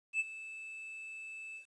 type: tone with ADSR envelope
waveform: triangle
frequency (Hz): 2627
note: E7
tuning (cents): -7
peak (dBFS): -26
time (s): 0.13-1.66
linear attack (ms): 67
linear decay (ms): 31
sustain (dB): -16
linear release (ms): 100
effects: resampled to 22050 Hz + 11-bit